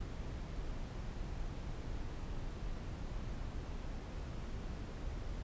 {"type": "noise", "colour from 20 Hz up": "brown", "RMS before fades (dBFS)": -42, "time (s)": [0, 5.43], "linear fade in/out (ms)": 10, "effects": ["resampled to 16000 Hz"]}